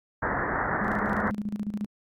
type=low-pass noise; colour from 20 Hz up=white; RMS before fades=-28 dBFS; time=0.22-1.31 s; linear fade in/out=10 ms; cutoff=1900 Hz; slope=96 dB/octave
type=tone with tremolo; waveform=sine; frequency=207.7 Hz; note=G#3; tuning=in tune; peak=-26 dBFS; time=0.81-1.86 s; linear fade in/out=5 ms; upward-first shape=square; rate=14 Hz; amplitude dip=75%
effects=AAC 64 kbps